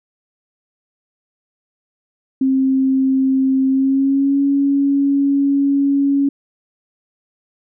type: tone with pitch glide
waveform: sine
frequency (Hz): 265.4 to 279.1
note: C4 to C#4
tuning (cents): +25 to +12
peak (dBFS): -12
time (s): 2.41-6.29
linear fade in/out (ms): 5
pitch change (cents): +87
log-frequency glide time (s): 3.68-4.4
effects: none